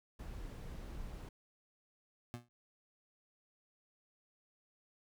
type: noise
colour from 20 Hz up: brown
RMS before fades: -46 dBFS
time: 0.19-1.29 s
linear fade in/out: 5 ms
type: tone with exponential decay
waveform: 25% pulse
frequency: 120 Hz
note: B2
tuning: 49 cents flat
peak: -35 dBFS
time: 2.34-2.49 s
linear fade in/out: 0 ms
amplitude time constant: 31 ms
effects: none